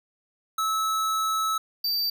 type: tone pair in turn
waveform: square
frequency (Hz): 1300 / 4647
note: E6 / D8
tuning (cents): -24 / -19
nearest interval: octave + minor seventh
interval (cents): 2205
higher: second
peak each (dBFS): -24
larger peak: neither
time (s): 0.58-1.58 / 1.84-2.1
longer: first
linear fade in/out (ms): 5
effects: none